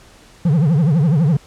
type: tone with vibrato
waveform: triangle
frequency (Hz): 155.56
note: D#3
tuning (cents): 0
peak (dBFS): -9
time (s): 0.45-1.37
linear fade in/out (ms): 5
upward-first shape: triangle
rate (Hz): 12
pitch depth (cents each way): 280
effects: pink hiss -46 dBFS RMS until 1.46 s + low-pass 9000 Hz 12 dB/octave